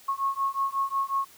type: beating tone pair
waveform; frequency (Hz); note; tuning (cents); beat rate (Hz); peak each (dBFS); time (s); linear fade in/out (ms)
sine; 1091 / 1096.5; C#6 / C#6; -28 / -19; 5.5; -28; 0.08-1.25; 10
effects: white hiss -53 dBFS RMS until 1.37 s